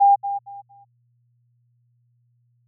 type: tone with echo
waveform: sine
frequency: 801 Hz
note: G5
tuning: 37 cents sharp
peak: -10 dBFS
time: 0-0.16 s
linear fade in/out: 20 ms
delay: 230 ms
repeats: 3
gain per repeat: -12 dB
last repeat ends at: 0.85 s
effects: added 120 Hz sine -61 dBFS peak until 2.67 s